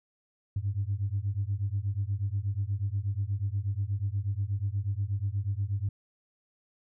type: beating tone pair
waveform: sine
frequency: 96 / 104.3 Hz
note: G2 / G#2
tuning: -36 / +8 cents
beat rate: 8.3 Hz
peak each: -30 dBFS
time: 0.56-5.89 s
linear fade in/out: 5 ms
effects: tanh soft clip ceiling -21 dBFS